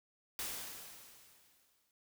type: noise with exponential decay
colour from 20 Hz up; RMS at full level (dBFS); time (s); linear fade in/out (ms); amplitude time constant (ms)
white; -39; 0.39-1.91; 1; 330
effects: none